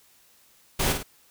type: noise with echo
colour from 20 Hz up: pink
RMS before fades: -24 dBFS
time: 0.79-0.93 s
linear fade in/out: 10 ms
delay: 51 ms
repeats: 2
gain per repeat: -6 dB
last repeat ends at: 1.032 s
effects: white hiss -59 dBFS RMS until 1.3 s